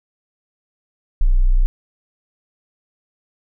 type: tone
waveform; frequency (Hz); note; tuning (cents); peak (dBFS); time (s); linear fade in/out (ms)
sine; 30.87; B0; 0; -10; 1.21-1.66; 0
effects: none